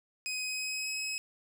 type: tone with pitch glide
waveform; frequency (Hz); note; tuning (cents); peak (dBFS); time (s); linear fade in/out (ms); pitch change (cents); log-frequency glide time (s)
20% pulse; 2517 to 2557; D#7 to D#7; +19 to +47; -28; 0.26-1.18; 0; +28; 0.41-1
effects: none